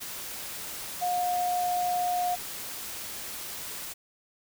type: tone in noise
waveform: sine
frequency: 716 Hz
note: F5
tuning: 43 cents sharp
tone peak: -25 dBFS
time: 1.01-2.36 s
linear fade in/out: 20 ms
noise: white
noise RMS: -38 dBFS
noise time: 0-3.94 s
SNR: +10 dB
effects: none